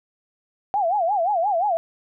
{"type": "tone with vibrato", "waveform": "sine", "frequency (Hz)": 746, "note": "F#5", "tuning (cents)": 14, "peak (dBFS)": -18, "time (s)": [0.74, 1.77], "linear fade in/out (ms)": 0, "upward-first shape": "sine", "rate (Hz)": 5.7, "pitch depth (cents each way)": 220, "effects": []}